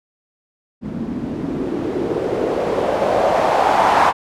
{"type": "noise with low-pass filter sweep", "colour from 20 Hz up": "blue", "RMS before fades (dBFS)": -18, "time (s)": [0.81, 4.13], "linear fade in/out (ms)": 50, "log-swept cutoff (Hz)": [210, 970], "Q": 3.1, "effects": []}